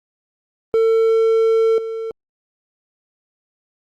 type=tone with level steps; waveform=triangle; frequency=450 Hz; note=A4; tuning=39 cents sharp; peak=-10 / -21 dBFS; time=0.74-2.11 s; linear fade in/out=0 ms; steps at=1.78 s; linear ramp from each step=2 ms; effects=Opus 32 kbps